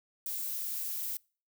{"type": "noise", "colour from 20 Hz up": "violet", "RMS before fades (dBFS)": -36, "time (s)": [0.26, 1.17], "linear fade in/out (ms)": 2, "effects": ["noise-tail reverb RT60 0.4 s tail -26 dB re dry"]}